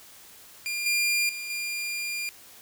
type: tone with level steps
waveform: sawtooth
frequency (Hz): 2400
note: D7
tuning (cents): +37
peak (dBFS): -25 / -19 / -30 / -26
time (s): 0.66-2.29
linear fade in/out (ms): 0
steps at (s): 0.86 / 1.29 / 1.5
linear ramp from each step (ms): 2
effects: white hiss -50 dBFS RMS until 2.61 s